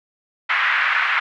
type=band-pass noise; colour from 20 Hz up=pink; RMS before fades=-19 dBFS; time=0.49-1.2 s; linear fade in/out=10 ms; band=1300 to 2300 Hz; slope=24 dB/octave; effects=none